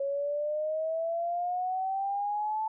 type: exponential sweep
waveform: sine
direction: up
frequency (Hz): 550 to 881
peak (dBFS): -28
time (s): 0-2.68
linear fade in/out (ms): 5
effects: none